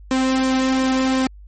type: tone with flanger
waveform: sawtooth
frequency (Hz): 261.6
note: C4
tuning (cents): 0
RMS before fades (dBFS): -18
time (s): 0.11-1.27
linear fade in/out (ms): 2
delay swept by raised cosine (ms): 1.4 to 2.5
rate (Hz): 2.8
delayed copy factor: -0.55
effects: added 50 Hz sine -38 dBFS peak until 1.47 s + MP3 32 kbps